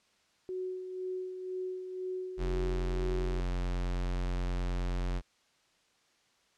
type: tone with tremolo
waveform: sine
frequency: 370 Hz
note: F#4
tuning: in tune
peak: -33 dBFS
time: 0.49-3.4 s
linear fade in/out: 0 ms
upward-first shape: sine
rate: 2 Hz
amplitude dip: 50%
type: tone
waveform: square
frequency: 44.74 Hz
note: F1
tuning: 43 cents sharp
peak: -31 dBFS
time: 2.37-5.22 s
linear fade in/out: 50 ms
effects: white hiss -69 dBFS RMS until 6.57 s + low-pass 6000 Hz 12 dB/octave